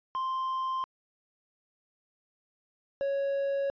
triangle tone pair in turn, 1046.5 / 554.4 Hz, C6 / C#5, 0 / 0 cents, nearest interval major seventh, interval 1100 cents, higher first, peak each -27 / -25 dBFS, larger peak second, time 0.15-0.84 / 3.01-3.7 s, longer neither, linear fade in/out 0 ms, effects resampled to 11025 Hz

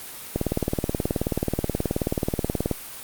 click train, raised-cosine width 2 ms, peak -9 dBFS, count 45, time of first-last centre 0.36-2.713 s, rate 18.7 Hz, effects white hiss -38 dBFS RMS until 3.03 s + Opus 32 kbps

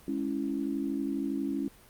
sine chord, C# minor, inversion second, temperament equal, 207.7 / 277.2 / 329.6 Hz, G#3 / C#4 / E4, 0 / 0 / 0 cents, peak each -36 / -31 / -35 dBFS, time 0.08-1.68 s, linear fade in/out 2 ms, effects pink hiss -56 dBFS RMS until 1.89 s + Opus 32 kbps

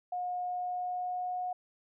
sine tone with pitch glide, 720 to 727.1 Hz, F#5 to F#5, -47 to -30 cents, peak -32 dBFS, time 0.12-1.53 s, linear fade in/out 5 ms, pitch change +17 cents, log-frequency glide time 0.43-1.41 s, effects none

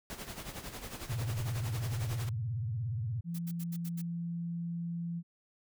pink noise with tremolo, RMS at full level -41 dBFS, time 0.1-2.29 s, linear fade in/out 0 ms, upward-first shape sine, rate 11 Hz, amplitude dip 65%
sine tone with vibrato, 114.2 Hz, A#2, 35 cents flat, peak -32 dBFS, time 1.09-3.21 s, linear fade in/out 10 ms, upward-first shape sine, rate 17 Hz, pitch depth 230 cents each way
sine tone, 170 Hz, F3, 46 cents flat, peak -34 dBFS, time 3.24-5.23 s, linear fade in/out 50 ms
blue noise bursts, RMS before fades -47 dBFS, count 6, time 3.34-4.019 s, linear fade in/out 10 ms, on 49 ms, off 77 ms
effects none

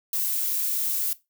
violet noise, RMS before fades -26 dBFS, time 0.13-1.13 s, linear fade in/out 2 ms, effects noise-tail reverb RT60 0.2 s tail -17 dB re dry

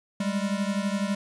square beating tone pair, 196 / 208 Hz, G3 / G#3, 0 / +3 cents, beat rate 12 Hz, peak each -28 / -30 dBFS, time 0.2-1.15 s, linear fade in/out 5 ms, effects resampled to 22050 Hz + 9-bit

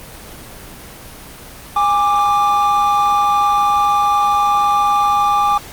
triangle tone pair together, 820 / 1178.6 Hz, G#5 / D6, -22 / +6 cents, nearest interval tritone, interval 628 cents, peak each -13 / -12 dBFS, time 1.76-5.58 s, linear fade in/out 5 ms, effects pink hiss -35 dBFS RMS until 5.72 s + Opus 24 kbps

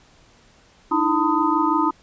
sine tone cluster, 301.1 / 327 / 903 / 1009 / 1249 Hz, D4 / E4 / A5 / B5 / D#6, +43 / -14 / +45 / +37 / +6 cents, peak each -23 dBFS, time 0.91-1.91 s, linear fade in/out 10 ms, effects pink hiss -54 dBFS RMS until 2.02 s + resampled to 16000 Hz

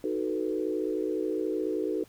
sine chord, B dominant seventh, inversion first, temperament equal, 311.1 / 370 / 440 / 493.9 Hz, D#4 / F#4 / A4 / B4, 0 / 0 / 0 / 0 cents, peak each -32 / -32 / -32 / -36 dBFS, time 0.04-2.04 s, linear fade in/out 2 ms, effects pink hiss -58 dBFS RMS until 2.08 s

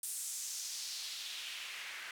white noise with band-pass filter sweep, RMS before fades -43 dBFS, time 0.03-2.11 s, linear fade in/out 2 ms, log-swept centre 9500 to 1800 Hz, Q 1.9, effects none

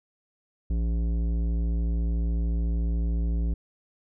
triangle tone with tanh clipping, 56.9 Hz, A#1, 41 cents flat, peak -25 dBFS, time 0.7-3.54 s, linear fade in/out 5 ms, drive 17 dB, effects none

